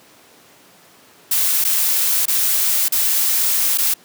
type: noise with dropouts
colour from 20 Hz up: blue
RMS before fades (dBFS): -17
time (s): 1.31-3.94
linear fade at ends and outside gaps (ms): 5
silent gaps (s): 1.642-1.648 / 2.256-2.28 / 2.884-2.921 / 3.776-3.783
effects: pink hiss -48 dBFS RMS until 4.04 s + high-pass 200 Hz 12 dB/octave